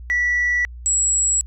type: tone pair in turn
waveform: sine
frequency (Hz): 1950 / 7744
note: B6 / B8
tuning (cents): -23 / -35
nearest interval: 2 octaves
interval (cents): 2388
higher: second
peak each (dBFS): -15 / -14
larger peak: second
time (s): 0.1-0.65 / 0.86-1.41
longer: neither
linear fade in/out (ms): 0
effects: tanh soft clip ceiling -13 dBFS + added 60 Hz sine -33 dBFS peak until 1.46 s